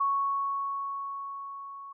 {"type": "tone with level ramp", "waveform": "sine", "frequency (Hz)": 1108.7, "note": "C#6", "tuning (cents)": 0, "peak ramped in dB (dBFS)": [-23, -41], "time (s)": [0, 1.93], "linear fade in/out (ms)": 10, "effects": []}